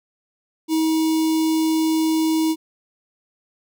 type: tone with notch filter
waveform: square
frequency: 318.8 Hz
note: D#4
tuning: 42 cents sharp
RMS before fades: -19 dBFS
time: 0.68-2.56 s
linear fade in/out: 50 ms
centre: 1600 Hz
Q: 0.66
effects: none